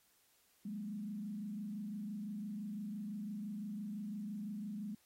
sine tone with frequency modulation, 207.7 Hz, G#3, in tune, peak -40 dBFS, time 0.65-4.95 s, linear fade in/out 5 ms, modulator 25.9 Hz, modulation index 0.76, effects white hiss -72 dBFS RMS until 5.05 s + AAC 48 kbps

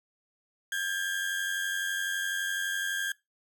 35% pulse tone pair together, 1600 / 1691.9 Hz, G6 / G#6, +35 / +32 cents, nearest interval minor second, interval 97 cents, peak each -29 / -34 dBFS, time 0.72-3.12 s, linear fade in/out 2 ms, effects noise-tail reverb RT60 0.2 s tail -21 dB re dry

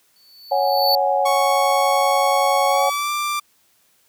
square tone with exponential growth, 4479 Hz, C#8, 17 cents sharp, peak -15 dBFS, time 0.16-0.95 s, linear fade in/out 1 ms, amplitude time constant 170 ms
sine chord, C# suspended fourth, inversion none, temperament equal, 554.4 / 740 / 830.6 Hz, C#5 / F#5 / G#5, 0 / 0 / 0 cents, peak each -20 dBFS, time 0.51-2.9 s, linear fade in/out 10 ms
sawtooth tone with pitch glide, 1108.7 to 1181.4 Hz, C#6 to D6, 0 to +10 cents, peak -17 dBFS, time 1.25-3.4 s, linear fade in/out 10 ms, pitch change +110 cents, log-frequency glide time 2.68-3.11 s
effects white hiss -60 dBFS RMS until 4.08 s + high-pass 60 Hz 12 dB/octave

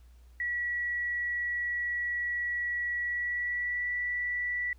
sine tone with pitch glide, 1934 to 1958.7 Hz, B6 to B6, -37 to -15 cents, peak -29 dBFS, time 0.4-4.73 s, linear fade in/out 2 ms, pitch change +22 cents, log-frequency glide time 3.02-3.89 s, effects added 60 Hz sine -52 dBFS peak until 4.78 s + pink hiss -69 dBFS RMS until 4.78 s

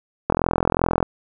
click train, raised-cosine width 1 ms, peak -3 dBFS, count 32, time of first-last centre 0.3-1.028 s, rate 42.6 Hz, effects none

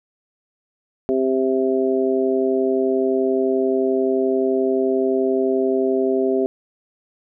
harmonic tone, 131.5 Hz, C3, 9 cents sharp, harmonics 2 / 3 / 4 / 5, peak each -22 / -18 / -29 / -25 dBFS, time 1.09-6.46 s, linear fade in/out 0 ms, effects none

